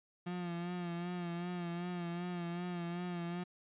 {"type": "tone with vibrato", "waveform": "35% pulse", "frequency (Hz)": 174.61, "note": "F3", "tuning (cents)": 0, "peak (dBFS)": -36, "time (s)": [0.26, 3.44], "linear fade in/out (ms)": 10, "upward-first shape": "sine", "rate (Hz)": 2.6, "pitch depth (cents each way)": 43, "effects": ["resampled to 8000 Hz"]}